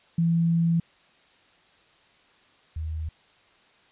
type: tone pair in turn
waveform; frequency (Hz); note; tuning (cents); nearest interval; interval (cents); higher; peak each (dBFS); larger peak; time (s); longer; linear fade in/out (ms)
sine; 167.3 / 78.96; E3 / D#2; +26 / +26; octave + minor second; 1300; first; -19 / -28; first; 0.18-0.8 / 2.76-3.09; first; 5
effects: white hiss -59 dBFS RMS until 3.91 s + resampled to 8000 Hz